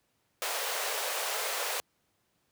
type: high-pass noise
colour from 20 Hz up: pink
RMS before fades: -33 dBFS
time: 0.42-1.8 s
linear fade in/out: 0 ms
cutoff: 450 Hz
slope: 48 dB/octave
effects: pink hiss -74 dBFS RMS until 2.51 s + high-pass 80 Hz 12 dB/octave